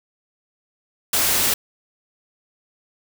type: noise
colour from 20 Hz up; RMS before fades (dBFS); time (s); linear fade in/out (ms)
white; -19; 1.13-1.54; 5
effects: none